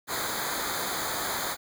pink noise with comb filter, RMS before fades -31 dBFS, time 0.07-1.57 s, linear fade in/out 50 ms, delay 0.36 ms, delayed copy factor -0.9, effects none

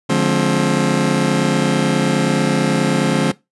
30% pulse chord, D half-diminished seventh, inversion none, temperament just, 146.83 / 176.2 / 211.4 / 264.3 Hz, D3 / F3 / Ab3 / C4, 0 / +16 / +31 / +18 cents, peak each -17 dBFS, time 0.09-3.32 s, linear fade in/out 10 ms, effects noise-tail reverb RT60 0.2 s tail -20 dB re dry + resampled to 24000 Hz

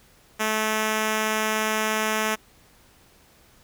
5% pulse tone, 217.1 Hz, A3, 23 cents flat, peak -11 dBFS, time 0.39-2.36 s, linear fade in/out 20 ms, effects pink hiss -56 dBFS RMS until 3.63 s

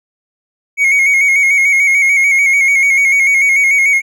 triangle tone with vibrato, 2202 Hz, C#7, 12 cents flat, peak -6 dBFS, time 0.77-4.02 s, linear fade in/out 50 ms, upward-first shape square, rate 6.8 Hz, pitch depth 39 cents each way, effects none

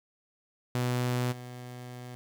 sawtooth tone with level steps, 123.9 Hz, B2, 6 cents sharp, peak -23 / -37 dBFS, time 0.75-2.15 s, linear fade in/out 0 ms, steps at 1.31 s, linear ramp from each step 20 ms, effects 9-bit

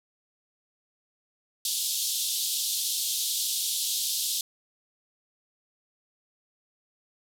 pink band-pass noise, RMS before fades -29 dBFS, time 1.65-4.41 s, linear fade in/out 2 ms, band 3300 to 15000 Hz, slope 48 dB/octave, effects none

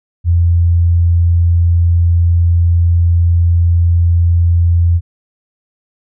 sine tone, 85.5 Hz, F2, 36 cents flat, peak -7 dBFS, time 0.24-5.01 s, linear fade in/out 50 ms, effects none

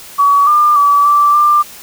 sine tone with pitch steps, 1134 / 1200 / 1148 / 1167 / 1189 Hz, C#6 / D6 / D6 / D6 / D6, +39 / +37 / -40 / -11 / +21 cents, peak -6 dBFS, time 0.18-1.63 s, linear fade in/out 20 ms, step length 290 ms, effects white hiss -34 dBFS RMS until 1.82 s

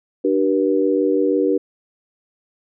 sine tone cluster, 296.8 / 382.9 / 480.3 Hz, D4 / G4 / B4, +18 / -41 / -48 cents, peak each -19 dBFS, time 0.24-1.58 s, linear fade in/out 10 ms, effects none

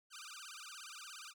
10% pulse tone with vibrato, 1358 Hz, F6, 49 cents flat, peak -40 dBFS, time 0.1-1.34 s, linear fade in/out 50 ms, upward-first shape sine, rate 17 Hz, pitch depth 260 cents each way, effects none

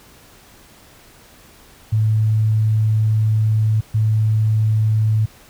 sine tone bursts at uneven times, 108.9 Hz, A2, 17 cents flat, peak -13 dBFS, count 2, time 1.92-3.81 / 3.94-5.26 s, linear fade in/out 10 ms, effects pink hiss -47 dBFS RMS until 5.49 s

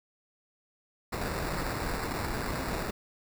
pink noise with sample-and-hold, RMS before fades -33 dBFS, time 1.12-2.91 s, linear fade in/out 10 ms, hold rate 3150 Hz, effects none

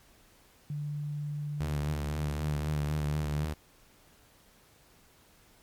sine tone with pitch glide, 147.2 to 149.51 Hz, D3 to D3, +4 to +31 cents, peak -32 dBFS, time 0.7-3.45 s, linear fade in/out 2 ms, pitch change +27 cents, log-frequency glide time 2.02-2.08 s
sawtooth tone with vibrato, 75 Hz, D2, 37 cents sharp, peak -28 dBFS, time 1.6-3.54 s, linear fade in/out 10 ms, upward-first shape sine, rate 3.9 Hz, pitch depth 60 cents each way
effects pink hiss -61 dBFS RMS until 5.62 s + MP3 96 kbps

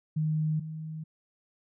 sine tone pair in turn, 155.3 / 157.38 Hz, D#3 / D#3, -3 / +20 cents, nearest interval unison, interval 23 cents, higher second, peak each -25 / -35 dBFS, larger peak first, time 0.16-0.6 / 0.6-1.04 s, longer neither, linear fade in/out 10 ms, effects none

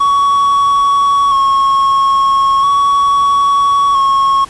triangle tone with vibrato, 1108 Hz, C#6, 1 cent flat, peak -6 dBFS, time 0-4.45 s, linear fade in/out 10 ms, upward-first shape square, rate 0.38 Hz, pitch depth 22 cents each way, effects pink hiss -36 dBFS RMS until 4.49 s + resampled to 24000 Hz

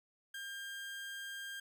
30% pulse tone, 1600 Hz, G6, 35 cents sharp, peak -40 dBFS, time 0.34-1.6 s, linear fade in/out 5 ms, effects none

